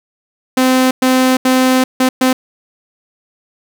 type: tone bursts at uneven times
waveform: sawtooth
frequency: 257.9 Hz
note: C4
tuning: 25 cents flat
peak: -5 dBFS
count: 5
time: 0.57-0.91 / 1.02-1.37 / 1.45-1.84 / 2-2.09 / 2.21-2.33 s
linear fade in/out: 5 ms
effects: none